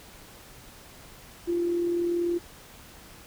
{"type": "tone with amplitude modulation", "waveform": "sine", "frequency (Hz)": 345.5, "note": "F4", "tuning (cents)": -19, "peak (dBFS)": -22, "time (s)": [1.47, 2.39], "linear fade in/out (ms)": 20, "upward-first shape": "sine", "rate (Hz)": 40.4, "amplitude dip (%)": 35, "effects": ["pink hiss -49 dBFS RMS until 3.26 s"]}